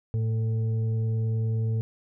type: tone with frequency modulation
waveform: sine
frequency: 111.2 Hz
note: A2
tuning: 19 cents sharp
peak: -23 dBFS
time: 0.14-1.81 s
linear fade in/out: 0 ms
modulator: 334 Hz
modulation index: 0.31
effects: none